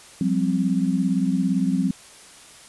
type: chord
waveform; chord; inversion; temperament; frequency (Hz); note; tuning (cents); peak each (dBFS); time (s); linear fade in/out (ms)
sine; F suspended second; none; equal with one note detuned; 178.39 / 196 / 261.6; F3 / G3 / C4; +37 / 0 / 0; -23; 0.21-1.91; 2
effects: white hiss -46 dBFS RMS until 2.68 s + resampled to 24000 Hz